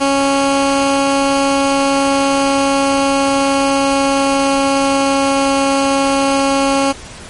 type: tone with pitch glide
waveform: 15% pulse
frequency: 276 to 274.4 Hz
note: C#4 to C#4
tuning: -7 to -17 cents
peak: -5 dBFS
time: 0-6.93 s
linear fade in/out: 20 ms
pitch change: -10 cents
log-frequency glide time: 1.38-5.54 s
effects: pink hiss -33 dBFS RMS until 7.29 s + MP3 48 kbps